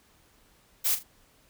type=noise with echo; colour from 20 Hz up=blue; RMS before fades=-25 dBFS; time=0.84-0.96 s; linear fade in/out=20 ms; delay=39 ms; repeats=2; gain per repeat=-11 dB; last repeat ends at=1.038 s; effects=pink hiss -62 dBFS RMS until 1.49 s